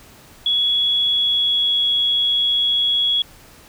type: tone with pitch glide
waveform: sine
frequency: 3366 to 3345 Hz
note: G#7 to G#7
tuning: +23 to +12 cents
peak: -15 dBFS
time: 0.46-3.22 s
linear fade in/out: 2 ms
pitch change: -11 cents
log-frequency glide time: 1.08-1.91 s
effects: pink hiss -46 dBFS RMS until 3.68 s